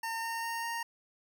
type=tone with pitch steps; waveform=25% pulse; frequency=910 / 915.8 / 921.6 / 927.5 Hz; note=A#5 / A#5 / A#5 / A#5; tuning=-42 / -31 / -20 / -9 cents; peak=-30 dBFS; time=0.03-0.83 s; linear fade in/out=5 ms; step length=200 ms; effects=none